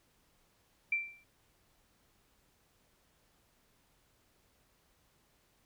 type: tone with exponential decay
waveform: sine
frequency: 2349 Hz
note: D7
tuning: in tune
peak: -26 dBFS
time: 0.92-1.24 s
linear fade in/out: 5 ms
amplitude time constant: 69 ms
effects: pink hiss -71 dBFS RMS until 5.65 s